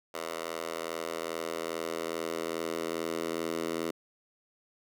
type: tone with high-pass filter sweep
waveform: 10% pulse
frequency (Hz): 82.41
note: E2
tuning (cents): 0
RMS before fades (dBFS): -35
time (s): 0.14-3.91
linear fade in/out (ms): 5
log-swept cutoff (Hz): 620 to 330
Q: 1.4
effects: none